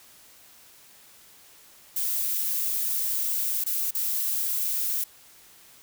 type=noise with dropouts; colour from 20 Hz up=violet; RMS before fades=-27 dBFS; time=1.96-5.04 s; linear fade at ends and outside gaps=5 ms; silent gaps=3.64-3.662 / 3.909-3.948 s; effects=white hiss -53 dBFS RMS until 5.82 s